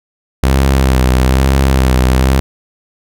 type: tone with vibrato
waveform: sawtooth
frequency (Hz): 65.41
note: C2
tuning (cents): 0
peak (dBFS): -4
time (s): 0.43-2.4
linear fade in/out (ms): 0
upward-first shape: sine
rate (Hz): 1.1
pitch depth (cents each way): 53
effects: none